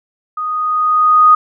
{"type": "tone with level ramp", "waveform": "sine", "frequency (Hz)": 1242, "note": "D#6", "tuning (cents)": -3, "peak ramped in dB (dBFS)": [-18, -3], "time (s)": [0.37, 1.35], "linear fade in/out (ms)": 5, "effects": []}